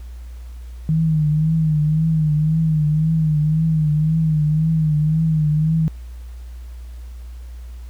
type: tone with vibrato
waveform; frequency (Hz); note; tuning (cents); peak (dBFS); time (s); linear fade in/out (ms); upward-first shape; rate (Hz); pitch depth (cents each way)
sine; 156.1; D#3; +6; -14; 0.89-5.88; 0; triangle; 1.9; 74
effects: added 60 Hz sine -31 dBFS peak until 7.89 s + pink hiss -53 dBFS RMS until 7.89 s